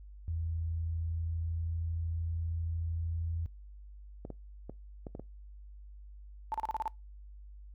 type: tone with pitch glide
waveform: sine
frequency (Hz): 82.2 to 82.92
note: E2 to E2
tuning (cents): -4 to +11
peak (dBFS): -32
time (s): 0.28-3.46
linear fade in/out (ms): 0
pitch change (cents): +15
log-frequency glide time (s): 0.56-1.83
type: clicks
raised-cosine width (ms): 2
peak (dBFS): -28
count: 6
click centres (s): 4.251 / 4.303 / 4.696 / 5.068 / 5.151 / 5.196
type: tone bursts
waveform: sine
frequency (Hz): 880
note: A5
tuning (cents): 0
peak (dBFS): -30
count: 7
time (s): 6.52-6.878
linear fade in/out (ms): 0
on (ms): 22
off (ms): 34
effects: noise-tail reverb RT60 0.2 s tail -23 dB re dry + added 50 Hz sine -47 dBFS peak until 7.74 s